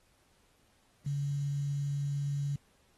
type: tone with quantisation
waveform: sine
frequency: 142.1 Hz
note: C#3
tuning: 43 cents sharp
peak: -30 dBFS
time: 1.06-2.56 s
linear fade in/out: 5 ms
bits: 9
effects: pink hiss -69 dBFS RMS until 2.97 s + AAC 32 kbps